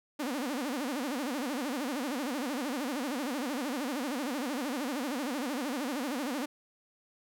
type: tone with vibrato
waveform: sawtooth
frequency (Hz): 269.2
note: C4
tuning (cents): +49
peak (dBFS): -28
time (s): 0.19-6.46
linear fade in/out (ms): 10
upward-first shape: sine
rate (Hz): 13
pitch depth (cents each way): 220
effects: none